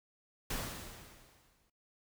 pink noise with exponential decay, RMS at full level -36 dBFS, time 0.5-1.7 s, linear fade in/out 5 ms, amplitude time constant 260 ms, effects noise-tail reverb RT60 0.2 s tail -21 dB re dry

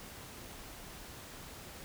silence, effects pink hiss -49 dBFS RMS until 1.84 s

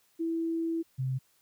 sine tone pair in turn, 329.6 / 130.8 Hz, E4 / C3, 0 / 0 cents, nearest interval octave + major third, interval 1600 cents, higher first, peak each -28 dBFS, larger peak neither, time 0.19-0.83 / 0.98-1.19 s, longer first, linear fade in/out 20 ms, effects white hiss -68 dBFS RMS until 1.41 s

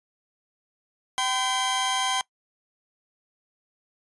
sawtooth tone cluster, 773 / 1017 / 3191 Hz, G5 / C6 / G7, -24 / -50 / +30 cents, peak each -24 dBFS, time 1.18-2.21 s, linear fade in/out 0 ms, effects noise-tail reverb RT60 0.1 s tail -23 dB re dry + resampled to 24000 Hz

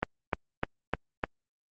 click train, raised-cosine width 0.5 ms, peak -11 dBFS, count 5, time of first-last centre 0.03-1.238 s, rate 3.31 Hz, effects Opus 24 kbps

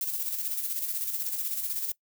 violet noise with tremolo, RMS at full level -30 dBFS, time 0.01-1.92 s, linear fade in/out 2 ms, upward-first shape square, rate 16 Hz, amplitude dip 45%, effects noise-tail reverb RT60 0.1 s tail -21 dB re dry

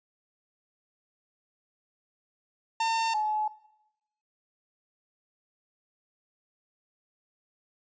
45% pulse / sine tone pair in turn, 905 / 854.2 Hz, A5 / G#5, +48 / +48 cents, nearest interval minor second, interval 100 cents, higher first, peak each -24 / -25 dBFS, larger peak first, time 2.8-3.14 / 3.14-3.48 s, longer neither, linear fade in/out 5 ms, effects noise-tail reverb RT60 0.8 s tail -17 dB re dry + resampled to 16000 Hz

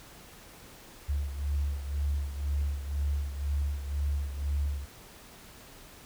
sine beating tone pair, 71 / 73 Hz, C#2 / D2, +42 / -10 cents, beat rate 2 Hz, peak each -29 / -35 dBFS, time 1.08-4.86 s, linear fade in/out 20 ms, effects pink hiss -51 dBFS RMS until 6.05 s

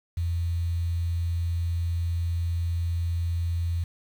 sine tone with quantisation, 85 Hz, F2, 46 cents flat, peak -24 dBFS, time 0.17-3.84 s, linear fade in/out 5 ms, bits 8, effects none

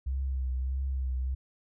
sine tone with vibrato, 65.41 Hz, C2, in tune, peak -28 dBFS, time 0.06-1.35 s, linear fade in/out 10 ms, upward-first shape triangle, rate 1.6 Hz, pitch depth 53 cents each way, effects none

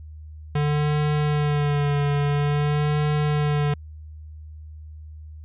square tone with vibrato, 146.83 Hz, D3, in tune, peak -20 dBFS, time 0.55-3.74 s, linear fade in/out 5 ms, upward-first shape sine, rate 0.49 Hz, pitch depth 31 cents each way, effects added 77 Hz sine -37 dBFS peak until 5.44 s + resampled to 8000 Hz

